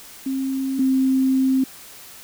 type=tone pair in turn; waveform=sine; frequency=267.1 / 263.6 Hz; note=C4 / C4; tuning=+36 / +13 cents; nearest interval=unison; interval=23 cents; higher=first; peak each=-21 / -15 dBFS; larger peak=second; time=0.26-0.79 / 0.79-1.64 s; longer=second; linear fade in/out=5 ms; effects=white hiss -42 dBFS RMS until 2.23 s